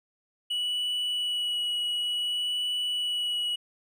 triangle tone with vibrato, 2937 Hz, F#7, 13 cents flat, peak -25 dBFS, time 0.5-3.56 s, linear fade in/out 10 ms, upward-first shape sine, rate 0.56 Hz, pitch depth 11 cents each way, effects none

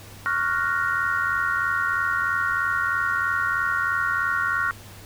sine chord, Gb major seventh, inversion second, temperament equal, 1108.7 / 1396.9 / 1480 / 1864.7 Hz, Db6 / F6 / Gb6 / Bb6, 0 / 0 / 0 / 0 cents, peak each -28 / -24 / -27 / -29 dBFS, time 0.26-4.71 s, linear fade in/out 0 ms, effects added 100 Hz sine -44 dBFS peak until 5.05 s + pink hiss -45 dBFS RMS until 5.05 s

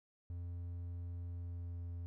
triangle tone with pitch glide, 87 to 86.3 Hz, F2 to F2, -6 to -20 cents, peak -39 dBFS, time 0.3-2.06 s, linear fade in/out 0 ms, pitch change -14 cents, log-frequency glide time 1.29-1.87 s, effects none

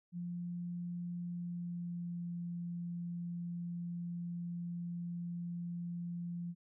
sine tone with pitch glide, 174.6 to 172.89 Hz, F3 to F3, 0 to -17 cents, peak -38 dBFS, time 0.12-6.55 s, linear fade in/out 50 ms, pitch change -17 cents, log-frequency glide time 1.19-2.33 s, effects none

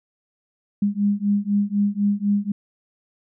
sine beating tone pair, 201.5 / 205.5 Hz, G3 / G#3, +48 / -18 cents, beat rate 4 Hz, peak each -21 dBFS, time 0.82-2.52 s, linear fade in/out 5 ms, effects none

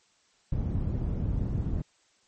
white low-pass noise, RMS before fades -29 dBFS, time 0.52-1.82 s, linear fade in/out 5 ms, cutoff 120 Hz, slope 12 dB/octave, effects white hiss -66 dBFS RMS until 2.27 s + MP3 32 kbps

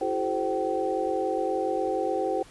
sine tone cluster, 332.6 / 379.6 / 429.5 / 522 / 767 Hz, E4 / F#4 / A4 / C5 / G5, +16 / +44 / -42 / -4 / -38 cents, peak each -32 / -31 / -32 / -30 / -30 dBFS, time 0.01-2.43 s, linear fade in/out 5 ms, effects pink hiss -52 dBFS RMS until 2.5 s + resampled to 24000 Hz

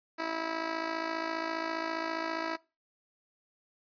10% pulse tone with amplitude modulation, 325.6 Hz, E4, 21 cents flat, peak -21 dBFS, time 0.18-2.57 s, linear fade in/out 20 ms, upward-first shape sine, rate 54.9 Hz, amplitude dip 65%, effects noise-tail reverb RT60 0.3 s tail -23 dB re dry + resampled to 11025 Hz

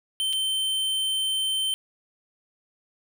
square tone with dropouts, 3100 Hz, G7, 20 cents flat, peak -24 dBFS, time 0.2-1.74 s, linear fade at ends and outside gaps 0 ms, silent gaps 0.328-0.332 s, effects none

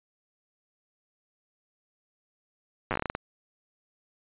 slowing click train, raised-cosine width 0.5 ms, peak -13 dBFS, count 11, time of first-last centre 2.91-3.151 s, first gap 8 ms, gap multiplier 1.23, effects resampled to 8000 Hz

